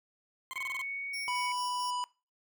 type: tone bursts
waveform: 20% pulse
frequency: 1046.5 Hz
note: C6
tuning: in tune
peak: -33 dBFS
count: 7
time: 0.51-0.815 s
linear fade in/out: 0 ms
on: 23 ms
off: 24 ms
type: tone with pitch glide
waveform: sine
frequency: 2219 to 2242 Hz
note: C#7 to C#7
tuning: +1 to +19 cents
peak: -35 dBFS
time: 0.56-1.52 s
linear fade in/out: 2 ms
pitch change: +18 cents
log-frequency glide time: 0.84-1.2 s
type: tone with tremolo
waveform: sawtooth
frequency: 5480 Hz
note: F8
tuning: 34 cents flat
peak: -37 dBFS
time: 1.13-1.91 s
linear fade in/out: 10 ms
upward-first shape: square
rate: 4.5 Hz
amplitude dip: 40%
type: harmonic tone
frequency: 987.8 Hz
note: B5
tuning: in tune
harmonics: 1 / 3 / 5 / 7 / 9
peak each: -32 / -42 / -46 / -49 / -51 dBFS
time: 1.28-2.04 s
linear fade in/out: 0 ms
effects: noise-tail reverb RT60 0.3 s tail -21 dB re dry

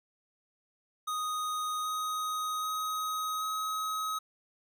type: tone with pitch steps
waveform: square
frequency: 1244.5 / 1253.2 / 1261.9 / 1270.6 Hz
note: D#6 / D#6 / D#6 / D#6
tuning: 0 / +12 / +24 / +36 cents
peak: -32 dBFS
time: 1.07-4.19 s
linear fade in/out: 10 ms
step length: 780 ms
effects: 11-bit

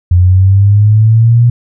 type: linear sweep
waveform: sine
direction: up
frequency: 87.31 to 120.9 Hz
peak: -3 dBFS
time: 0.11-1.5 s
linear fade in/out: 5 ms
effects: none

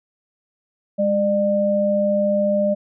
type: tone pair together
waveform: sine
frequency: 204.7 / 600 Hz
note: G#3 / D5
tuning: -25 / +37 cents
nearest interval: octave + perfect fifth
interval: 1862 cents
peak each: -21 / -17 dBFS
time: 0.98-2.75 s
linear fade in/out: 20 ms
effects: none

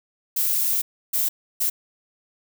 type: noise bursts at uneven times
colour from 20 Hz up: violet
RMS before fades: -22 dBFS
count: 3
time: 0.36-0.82 / 1.13-1.29 / 1.6-1.7 s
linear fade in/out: 10 ms
effects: none

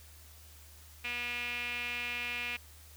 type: tone with band-pass filter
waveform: sawtooth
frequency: 241.9 Hz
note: B3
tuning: 36 cents flat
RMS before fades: -37 dBFS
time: 1.04-2.57 s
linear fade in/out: 10 ms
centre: 2500 Hz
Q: 6.7
effects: added 76 Hz sine -54 dBFS peak until 2.96 s + white hiss -57 dBFS RMS until 2.96 s

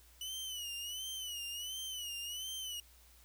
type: tone with vibrato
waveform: sawtooth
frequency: 2960 Hz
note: F#7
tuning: in tune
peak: -37 dBFS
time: 0.21-2.8 s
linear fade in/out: 2 ms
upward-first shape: sine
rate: 1.4 Hz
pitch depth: 100 cents each way
effects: added 60 Hz sine -62 dBFS peak until 3.24 s + white hiss -64 dBFS RMS until 3.24 s

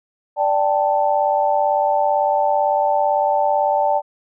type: chord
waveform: sine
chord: D suspended fourth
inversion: none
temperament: just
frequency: 587.3 / 783.1 / 881 Hz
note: D5 / G5 / A5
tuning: 0 / -2 / +2 cents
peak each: -19 dBFS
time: 0.36-4.02 s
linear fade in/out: 50 ms
effects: none

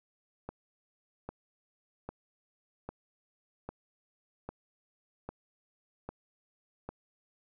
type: click train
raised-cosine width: 1 ms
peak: -25 dBFS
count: 9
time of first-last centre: 0.49-6.89 s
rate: 1.25 Hz
effects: none

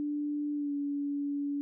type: tone with pitch glide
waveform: sine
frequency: 293.7 to 285.5 Hz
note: D4 to D4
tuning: 0 to -49 cents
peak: -30 dBFS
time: 0-1.61 s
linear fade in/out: 0 ms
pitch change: -49 cents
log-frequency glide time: 0.54-0.73 s
effects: none

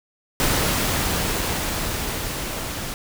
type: noise with level ramp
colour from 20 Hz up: pink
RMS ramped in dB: -20 to -30 dBFS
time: 0.4-2.94 s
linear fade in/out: 0 ms
effects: none

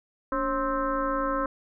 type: tone with frequency modulation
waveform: sine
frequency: 796 Hz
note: G5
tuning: 26 cents sharp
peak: -24 dBFS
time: 0.32-1.46 s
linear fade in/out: 2 ms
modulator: 256 Hz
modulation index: 2.4
effects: none

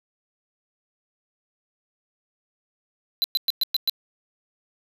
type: tone bursts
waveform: square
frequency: 4011 Hz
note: B7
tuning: 26 cents sharp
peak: -19 dBFS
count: 6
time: 3.22-3.896 s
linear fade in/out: 0 ms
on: 21 ms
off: 110 ms
effects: none

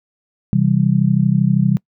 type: chord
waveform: sine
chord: C major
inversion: none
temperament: just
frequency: 130.81 / 163.52 / 196.22 Hz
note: C3 / E3 / G3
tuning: 0 / -14 / +2 cents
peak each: -16 dBFS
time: 0.53-1.77 s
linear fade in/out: 0 ms
effects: noise-tail reverb RT60 0.1 s tail -26 dB re dry

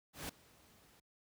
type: noise with ADSR envelope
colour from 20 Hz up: pink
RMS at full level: -41 dBFS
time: 0.13-1 s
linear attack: 160 ms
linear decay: 6 ms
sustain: -24 dB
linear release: 5 ms
effects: high-pass 60 Hz 12 dB/octave

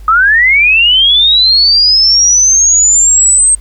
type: linear sweep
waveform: sine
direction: up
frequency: 1244.5 to 8400 Hz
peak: -4 dBFS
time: 0.08-3.55 s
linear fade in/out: 2 ms
effects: added 50 Hz sine -27 dBFS peak until 3.6 s + pink hiss -46 dBFS RMS until 3.6 s

